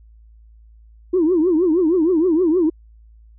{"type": "tone with vibrato", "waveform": "sine", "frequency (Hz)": 339.4, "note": "F4", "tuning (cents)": -49, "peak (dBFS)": -12, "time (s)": [1.13, 2.7], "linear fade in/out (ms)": 10, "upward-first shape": "triangle", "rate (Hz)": 6.4, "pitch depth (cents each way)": 220, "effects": ["tanh soft clip ceiling -9 dBFS", "added 55 Hz sine -44 dBFS peak until 3.38 s"]}